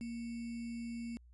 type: tone with sample-and-hold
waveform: sine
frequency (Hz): 233.1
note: A#3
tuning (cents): 0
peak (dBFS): -39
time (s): 0.01-1.17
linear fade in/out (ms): 0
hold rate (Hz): 2450
effects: added 60 Hz sine -57 dBFS peak until 1.33 s + resampled to 24000 Hz